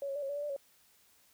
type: tone with pitch steps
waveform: sine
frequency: 560 / 549 / 582 / 546 / 573 / 580 / 589 / 555 Hz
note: C#5 / C#5 / D5 / C#5 / D5 / D5 / D5 / C#5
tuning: +18 / -17 / -16 / -26 / -43 / -22 / +5 / +2 cents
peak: -34 dBFS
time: 0.02-0.564 s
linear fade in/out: 2 ms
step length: 68 ms
effects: white hiss -66 dBFS RMS until 1.33 s